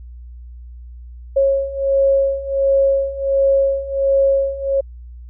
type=beating tone pair; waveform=sine; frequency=546 / 547.4 Hz; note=C#5 / C#5; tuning=-26 / -22 cents; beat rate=1.4 Hz; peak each=-18 / -15 dBFS; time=1.36-4.81 s; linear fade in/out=10 ms; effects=added 60 Hz sine -33 dBFS peak until 5.29 s